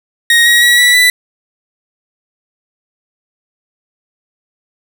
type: tone with pitch steps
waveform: 30% pulse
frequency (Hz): 1873 / 1899.1 / 1925.7 / 1952.5 / 1979.8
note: A#6 / A#6 / B6 / B6 / B6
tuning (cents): +8 / +32 / -44 / -20 / +4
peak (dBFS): -3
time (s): 0.3-1.1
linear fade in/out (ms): 2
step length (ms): 160
effects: none